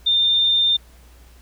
sine tone, 3609 Hz, A7, 43 cents sharp, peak -14 dBFS, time 0.06-0.77 s, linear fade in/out 10 ms, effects added 60 Hz sine -45 dBFS peak until 1.41 s + pink hiss -53 dBFS RMS until 1.41 s

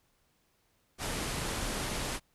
pink low-pass noise, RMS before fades -35 dBFS, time 0.98-2.2 s, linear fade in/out 50 ms, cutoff 12000 Hz, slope 96 dB/octave, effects pink hiss -72 dBFS RMS until 2.34 s

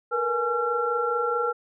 sine tone cluster, 454.4 / 479.1 / 836 / 1363 Hz, A#4 / A#4 / G#5 / F6, -44 / +47 / +11 / -43 cents, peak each -33 / -26 / -32 / -26 dBFS, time 0.11-1.53 s, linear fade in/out 20 ms, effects none

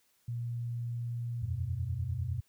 sine tone, 118.8 Hz, A#2, 33 cents sharp, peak -33 dBFS, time 0.28-1.46 s, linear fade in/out 5 ms
sine chord, E suspended second, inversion none, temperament equal, 82.41 / 92.5 / 123.47 Hz, E2 / F#2 / B2, 0 / 0 / 0 cents, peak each -38 / -35 / -35 dBFS, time 1.42-2.41 s, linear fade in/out 10 ms
effects white hiss -71 dBFS RMS until 2.48 s

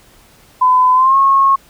sine tone with pitch glide, 1011 to 1089.8 Hz, B5 to C#6, +40 to -30 cents, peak -7 dBFS, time 0.61-1.56 s, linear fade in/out 10 ms, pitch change +130 cents, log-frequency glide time 0.94-1.17 s, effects pink hiss -47 dBFS RMS until 1.69 s

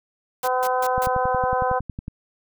white noise bursts, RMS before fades -33 dBFS, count 4, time 0.43-1.064 s, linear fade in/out 2 ms, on 46 ms, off 150 ms
harmonic tone, 253.9 Hz, B3, 48 cents sharp, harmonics 2 / 3 / 4 / 5 / 6, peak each -24 / -23 / -25 / -32 / -32 dBFS, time 0.43-1.8 s, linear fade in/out 20 ms
click train, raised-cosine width 5 ms, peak -18 dBFS, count 13, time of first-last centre 0.98-2.081 s, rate 10.9 Hz
effects none

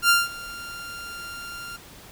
sawtooth tone with ADSR envelope, 1392 Hz, F6, 6 cents flat, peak -10 dBFS, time 0.02-1.77 s, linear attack 72 ms, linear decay 190 ms, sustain -21 dB, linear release 14 ms, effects pink hiss -46 dBFS RMS until 2.11 s

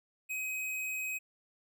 square tone, 2528 Hz, D#7, 27 cents sharp, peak -35 dBFS, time 0.29-1.19 s, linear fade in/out 20 ms, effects none

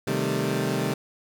20% pulse chord, A half-diminished seventh, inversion first, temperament equal, 130.81 / 155.56 / 196 / 220 Hz, C3 / Eb3 / G3 / A3, 0 / 0 / 0 / 0 cents, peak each -24 / -25 / -25 / -26 dBFS, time 0.07-0.94 s, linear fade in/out 5 ms, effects none

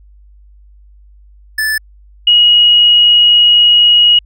square / sine tone pair in turn, 1747 / 2896 Hz, A6 / F#7, -13 / -38 cents, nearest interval major sixth, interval 875 cents, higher second, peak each -13 / -4 dBFS, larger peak second, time 1.58-1.78 / 2.27-4.19 s, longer second, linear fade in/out 5 ms, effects added 50 Hz sine -39 dBFS peak until 4.25 s

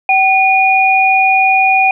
sine tone pair together, 765.9 / 2443 Hz, G5 / D#7, -40 / -32 cents, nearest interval octave + minor sixth, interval 2008 cents, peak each -10 dBFS, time 0.09-1.91 s, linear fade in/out 2 ms, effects none

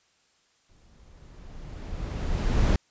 brown noise with exponential growth, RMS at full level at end -19 dBFS, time 0.69-2.76 s, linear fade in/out 2 ms, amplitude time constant 450 ms, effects white hiss -66 dBFS RMS until 2.9 s + resampled to 16000 Hz

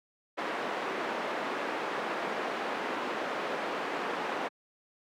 pink band-pass noise, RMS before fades -34 dBFS, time 0.37-4.49 s, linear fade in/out 20 ms, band 340 to 1900 Hz, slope 12 dB/octave, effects high-pass 200 Hz 12 dB/octave

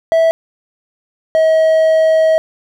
triangle tone pair in turn, 654 / 638.3 Hz, E5 / D#5, -14 / +44 cents, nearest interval unison, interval 42 cents, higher first, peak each -6 dBFS, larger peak neither, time 0.12-0.31 / 1.35-2.38 s, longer second, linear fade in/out 0 ms, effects none

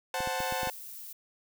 sawtooth chord, F# diminished, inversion second, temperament equal, 523.3 / 740 / 880 Hz, C5 / F#5 / A5, 0 / 0 / 0 cents, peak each -31 dBFS, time 0.14-0.7 s, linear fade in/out 2 ms
clicks, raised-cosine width 3 ms, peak -27 dBFS, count 6, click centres 0.205 / 0.274 / 0.404 / 0.524 / 0.632 / 0.673 s
violet noise, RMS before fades -44 dBFS, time 0.39-1.13 s, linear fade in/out 5 ms
effects none

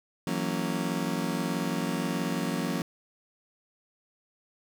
35% pulse chord, F# dominant seventh, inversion third, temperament just, 166.5 / 185 / 231.2 / 277.5 Hz, E3 / F#3 / A#3 / C#4, +18 / 0 / -14 / +2 cents, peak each -32 dBFS, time 0.27-2.82 s, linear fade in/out 2 ms, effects none

